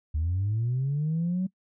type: linear sweep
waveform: sine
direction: up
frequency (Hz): 73.42 to 190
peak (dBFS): -23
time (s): 0.14-1.47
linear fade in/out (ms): 10
effects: noise-tail reverb RT60 0.1 s tail -23 dB re dry + tanh soft clip ceiling -21 dBFS